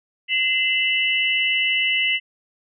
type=tone cluster; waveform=sine; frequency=2053 / 2665 / 2946 Hz; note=C7 / E7 / F#7; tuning=-33 / +18 / -8 cents; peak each=-22 dBFS; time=0.28-2.2 s; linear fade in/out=50 ms; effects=none